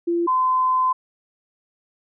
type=tone pair in turn; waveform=sine; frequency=342.3 / 1025.7 Hz; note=F4 / C6; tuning=-35 / -35 cents; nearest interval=octave + perfect fifth; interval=1900 cents; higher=second; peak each=-18 / -16 dBFS; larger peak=second; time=0.07-0.27 / 0.27-0.93 s; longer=second; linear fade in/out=10 ms; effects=none